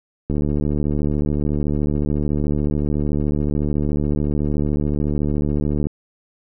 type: click train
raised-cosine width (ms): 3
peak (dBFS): -9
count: 412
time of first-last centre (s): 0.3-5.869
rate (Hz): 73.8
effects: none